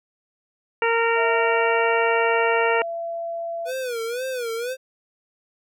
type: harmonic tone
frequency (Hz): 461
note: A#4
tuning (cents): -19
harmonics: 1 / 2 / 3 / 4 / 5 / 6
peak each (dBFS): -21 / -24 / -26 / -27 / -28 / -29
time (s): 0.82-2.82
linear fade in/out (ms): 2
type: tone with pitch glide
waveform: sine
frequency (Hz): 659.3 to 673.9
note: E5 to E5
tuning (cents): 0 to +38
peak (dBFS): -26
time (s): 1.15-3.72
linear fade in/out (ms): 50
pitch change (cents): +38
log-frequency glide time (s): 1.28-1.87
type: tone with vibrato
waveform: square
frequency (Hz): 487.4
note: B4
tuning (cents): -23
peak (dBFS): -26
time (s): 3.65-4.77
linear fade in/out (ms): 50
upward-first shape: sine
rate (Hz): 2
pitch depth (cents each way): 130
effects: none